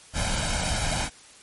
pink noise with comb filter, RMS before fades -26 dBFS, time 0.13-1.1 s, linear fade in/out 50 ms, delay 1.3 ms, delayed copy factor +0.7, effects white hiss -50 dBFS RMS until 1.42 s + MP3 48 kbps

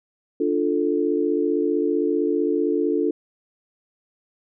sine chord, D minor, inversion none, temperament equal, 293.7 / 349.2 / 440 Hz, D4 / F4 / A4, 0 / 0 / 0 cents, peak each -23 dBFS, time 0.4-3.11 s, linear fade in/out 5 ms, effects none

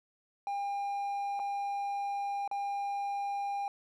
triangle tone with dropouts, 803 Hz, G5, 41 cents sharp, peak -30 dBFS, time 0.47-3.68 s, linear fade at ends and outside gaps 1 ms, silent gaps 1.393-1.398 / 2.477-2.513 s, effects none

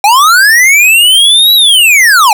square linear two-way sweep, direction up then down, 784 to 3951 to 784 Hz, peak -3 dBFS, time 0.04-2.33 s, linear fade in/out 2 ms, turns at 1.54 s, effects none

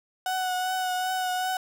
35% pulse tone with vibrato, 740 Hz, F#5, in tune, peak -24 dBFS, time 0.26-1.57 s, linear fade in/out 2 ms, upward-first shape triangle, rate 2.6 Hz, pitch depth 24 cents each way, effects none

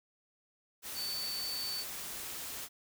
sine tone in noise, 4517 Hz, C#8, 32 cents sharp, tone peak -36 dBFS, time 0.94-1.85 s, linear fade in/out 50 ms, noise white, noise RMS -42 dBFS, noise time 0.82-2.69 s, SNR +3 dB, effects none

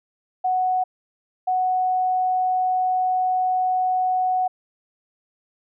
sine tone bursts at uneven times, 740 Hz, F#5, in tune, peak -18 dBFS, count 2, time 0.44-0.84 / 1.47-4.48 s, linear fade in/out 10 ms, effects none

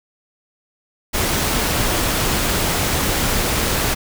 pink noise, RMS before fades -19 dBFS, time 1.13-3.95 s, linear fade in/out 20 ms, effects none

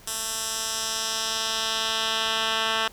10% pulse tone with band-pass filter sweep, 222.4 Hz, A3, 19 cents sharp, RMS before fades -27 dBFS, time 0.07-2.88 s, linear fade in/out 5 ms, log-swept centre 8700 to 2500 Hz, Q 1.3, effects pink hiss -50 dBFS RMS until 2.92 s

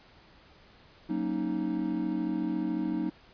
triangle chord, D# minor seventh, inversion first, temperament equal, 185 / 233.1 / 277.2 / 311.1 Hz, F#3 / A#3 / C#4 / D#4, 0 / 0 / 0 / 0 cents, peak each -33 / -33 / -34 / -29 dBFS, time 1.09-3.1 s, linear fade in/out 10 ms, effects pink hiss -57 dBFS RMS until 3.33 s + resampled to 11025 Hz

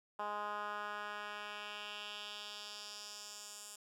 10% pulse tone with band-pass filter sweep, 207.7 Hz, G#3, in tune, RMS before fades -45 dBFS, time 0.19-3.76 s, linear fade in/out 5 ms, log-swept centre 1000 to 8300 Hz, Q 1.9, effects 12-bit

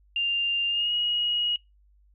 sine tone with pitch glide, 2794 to 2893 Hz, F7 to F#7, 0 to -40 cents, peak -23 dBFS, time 0.16-1.56 s, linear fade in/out 2 ms, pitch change +60 cents, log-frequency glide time 0.68-0.93 s, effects noise-tail reverb RT60 0.2 s tail -22 dB re dry + added 50 Hz sine -57 dBFS peak until 2.14 s

